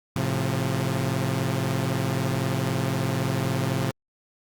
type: chord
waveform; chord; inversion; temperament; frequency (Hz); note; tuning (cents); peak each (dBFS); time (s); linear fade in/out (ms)
sawtooth; F major; first; equal with one note detuned; 110 / 133.87 / 174.61; A2 / C3 / F3; 0 / +40 / 0; -25 / -22 / -26; 0.16-3.91; 0
effects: Opus 48 kbps